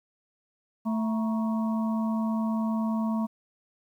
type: harmonic tone with a mistuned harmonic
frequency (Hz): 221.3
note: A3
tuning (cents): +10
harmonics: 1 / 3 / 4 / 5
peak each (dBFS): -25 / -38 / -38 / -40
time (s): 0.85-3.27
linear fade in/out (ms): 20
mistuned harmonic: 4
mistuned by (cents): +110
effects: 10-bit